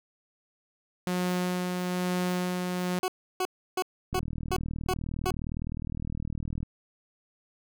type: tone with tremolo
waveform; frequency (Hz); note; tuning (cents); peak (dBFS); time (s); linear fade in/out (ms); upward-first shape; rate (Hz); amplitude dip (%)
sawtooth; 180.4; F#3; -44; -22; 1.07-2.99; 0; sine; 1.1; 30
type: tone bursts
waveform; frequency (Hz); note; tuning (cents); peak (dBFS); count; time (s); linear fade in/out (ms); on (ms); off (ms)
20% pulse; 370.1; F#4; 0; -21; 7; 3.03-5.307; 2; 51; 320
type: click train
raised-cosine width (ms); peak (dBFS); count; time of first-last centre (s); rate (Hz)
5; -22; 100; 4.13-6.63; 39.6
effects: none